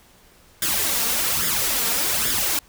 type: noise with flanger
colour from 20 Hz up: white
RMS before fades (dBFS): -22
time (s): 0.62-2.59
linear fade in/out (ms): 2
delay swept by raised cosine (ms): 0.57 to 4.37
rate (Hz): 1.2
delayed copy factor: +0.65
effects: pink hiss -53 dBFS RMS until 2.68 s